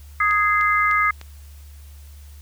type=harmonic tone; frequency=415.3 Hz; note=G#4; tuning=in tune; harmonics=3 / 4 / 5; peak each=-18 / -24 / -20 dBFS; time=0.2-1.11 s; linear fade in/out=5 ms
type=click train; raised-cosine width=0.2 ms; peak=-20 dBFS; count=4; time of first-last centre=0.31-1.214 s; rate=3.32 Hz
effects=added 72 Hz sine -39 dBFS peak until 2.41 s + white hiss -53 dBFS RMS until 2.41 s